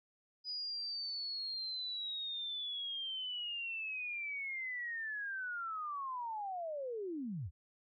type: linear sweep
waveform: sine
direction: down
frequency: 4971 to 65.3 Hz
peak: -38 dBFS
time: 0.44-7.51 s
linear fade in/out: 50 ms
effects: none